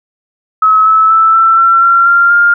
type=tone with pitch steps; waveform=sine; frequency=1286 / 1302.4 / 1319.1 / 1336 / 1353.1 / 1370.4 / 1387.9 / 1405.6 Hz; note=E6 / E6 / E6 / E6 / E6 / F6 / F6 / F6; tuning=-43 / -21 / +1 / +23 / +45 / -33 / -11 / +11 cents; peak=-4 dBFS; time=0.62-2.54 s; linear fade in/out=5 ms; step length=240 ms; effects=none